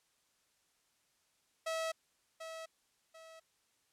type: tone with echo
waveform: sawtooth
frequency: 648 Hz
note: E5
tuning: 30 cents flat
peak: -31 dBFS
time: 1.66-1.92 s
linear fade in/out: 10 ms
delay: 740 ms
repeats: 2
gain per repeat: -9 dB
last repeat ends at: 3.4 s
effects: white hiss -75 dBFS RMS until 3.92 s + low-pass 10000 Hz 12 dB/octave